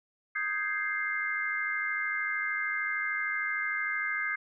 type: chord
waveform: sine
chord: Ab major seventh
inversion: second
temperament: equal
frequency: 1244.5 / 1568 / 1661.2 / 2093 Hz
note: Eb6 / G6 / Ab6 / C7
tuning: 0 / 0 / 0 / 0 cents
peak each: -38 / -35 / -35 / -32 dBFS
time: 0.35-4.36 s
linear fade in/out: 10 ms
effects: none

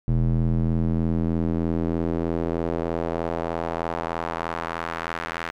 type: tone with band-pass filter sweep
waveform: square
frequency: 41.6 Hz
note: E1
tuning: 17 cents sharp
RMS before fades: -25 dBFS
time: 0.08-5.51 s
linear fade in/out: 0 ms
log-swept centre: 130 to 1700 Hz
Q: 1.3
effects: none

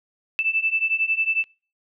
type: beating tone pair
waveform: sine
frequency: 2637 / 2648 Hz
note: E7 / E7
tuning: 0 / +7 cents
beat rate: 11 Hz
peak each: -24 / -22 dBFS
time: 0.39-1.44 s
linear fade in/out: 0 ms
effects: noise-tail reverb RT60 0.4 s tail -25 dB re dry

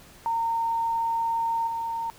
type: tone with level steps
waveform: sine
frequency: 917 Hz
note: A#5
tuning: 29 cents flat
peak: -23 / -27 dBFS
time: 0.26-2.1 s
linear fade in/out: 0 ms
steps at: 1.67 s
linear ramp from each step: 5 ms
effects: pink hiss -51 dBFS RMS until 2.18 s

